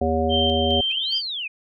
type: harmonic tone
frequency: 80.2 Hz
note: E2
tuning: 47 cents flat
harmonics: 1 / 3 / 5 / 7 / 9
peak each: -25 / -25 / -25 / -25 / -25 dBFS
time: 0.01-0.81 s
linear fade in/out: 5 ms
type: tone with tremolo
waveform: sine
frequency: 3136 Hz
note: G7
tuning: in tune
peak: -20 dBFS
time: 0.29-1.22 s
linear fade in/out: 50 ms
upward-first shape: square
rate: 2.4 Hz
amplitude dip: 40%
type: linear two-way sweep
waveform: sine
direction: up then down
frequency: 2394 to 4946 to 2394 Hz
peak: -26 dBFS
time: 0.9-1.48 s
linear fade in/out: 10 ms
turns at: 1.17 s
effects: none